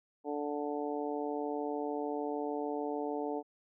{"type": "harmonic tone", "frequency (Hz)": 146.6, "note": "D3", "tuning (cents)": -3, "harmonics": [2, 3, 4, 5, 6], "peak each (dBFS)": [-38, -37, -42, -41, -43], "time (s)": [0.24, 3.43], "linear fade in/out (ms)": 50, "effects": []}